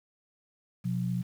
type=tone pair together; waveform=sine; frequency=125.66 / 179.8 Hz; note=B2 / F#3; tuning=+30 / -49 cents; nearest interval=tritone; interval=621 cents; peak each=-31 / -30 dBFS; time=0.84-1.23 s; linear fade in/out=20 ms; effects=9-bit